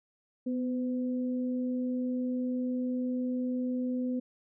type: tone pair together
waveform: sine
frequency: 250 / 508 Hz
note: B3 / B4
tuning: +21 / +49 cents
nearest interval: octave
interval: 1228 cents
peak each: -29 / -39 dBFS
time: 0.46-4.2 s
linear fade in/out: 10 ms
effects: none